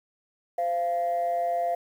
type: tone pair together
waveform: sine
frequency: 516.9 / 690 Hz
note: C5 / F5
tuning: -21 / -21 cents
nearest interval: perfect fourth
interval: 500 cents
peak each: -30 / -23 dBFS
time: 0.58-1.75 s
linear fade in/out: 5 ms
effects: tanh soft clip ceiling -20 dBFS + 9-bit